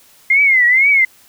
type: tone with vibrato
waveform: sine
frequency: 2093 Hz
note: C7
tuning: in tune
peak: -8 dBFS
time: 0.3-1.05 s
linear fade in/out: 5 ms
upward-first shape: triangle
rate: 2.1 Hz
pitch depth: 170 cents each way
effects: white hiss -48 dBFS RMS until 1.28 s